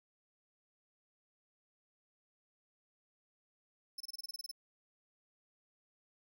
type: tone bursts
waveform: 40% pulse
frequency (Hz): 5274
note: E8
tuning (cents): 0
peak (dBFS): -40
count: 11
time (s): 3.98-4.514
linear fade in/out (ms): 5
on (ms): 24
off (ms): 27
effects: none